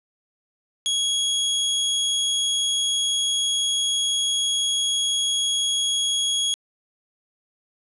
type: tone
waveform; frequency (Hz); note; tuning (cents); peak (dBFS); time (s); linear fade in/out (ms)
sawtooth; 3322; G#7; 0; -17; 0.86-6.54; 0
effects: resampled to 24000 Hz + 9-bit